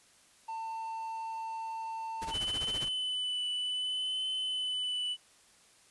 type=tone; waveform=triangle; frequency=897 Hz; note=A5; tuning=33 cents sharp; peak=-34 dBFS; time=0.48-2.34 s; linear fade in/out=10 ms
type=noise with tremolo; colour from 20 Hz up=pink; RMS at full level=-39 dBFS; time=2.21-2.89 s; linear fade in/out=20 ms; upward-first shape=sine; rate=15 Hz; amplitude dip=80%
type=tone with vibrato; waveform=triangle; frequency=3010 Hz; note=F#7; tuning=29 cents sharp; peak=-30 dBFS; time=2.3-5.17 s; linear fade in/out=50 ms; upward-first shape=triangle; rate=0.63 Hz; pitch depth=22 cents each way
effects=white hiss -62 dBFS RMS until 5.9 s + resampled to 24000 Hz